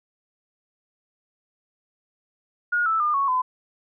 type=tone with pitch steps; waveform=sine; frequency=1436 / 1316.8 / 1207.5 / 1107.3 / 1015.4 Hz; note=F6 / E6 / D6 / C#6 / B5; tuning=+48 / -2 / +48 / -2 / +48 cents; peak=-19 dBFS; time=2.72-3.42 s; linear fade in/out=10 ms; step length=140 ms; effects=none